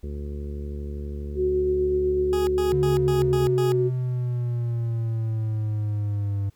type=harmonic tone; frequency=72.4 Hz; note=D2; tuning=24 cents flat; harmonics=1 / 2 / 3 / 4 / 5 / 6 / 7; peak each=-30 / -41 / -39 / -50 / -40 / -44 / -50 dBFS; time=0.03-3.48 s; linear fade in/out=5 ms
type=tone; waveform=sine; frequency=370 Hz; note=F#4; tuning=in tune; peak=-20 dBFS; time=1.35-3.91 s; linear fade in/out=50 ms
type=tone bursts; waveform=20% pulse; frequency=415.3 Hz; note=G#4; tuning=in tune; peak=-24 dBFS; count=6; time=2.33-3.72 s; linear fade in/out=0 ms; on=140 ms; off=110 ms
type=exponential sweep; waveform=triangle; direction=down; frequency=143.4 to 99 Hz; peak=-21 dBFS; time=2.72-6.5 s; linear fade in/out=10 ms
effects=pink hiss -65 dBFS RMS until 6.55 s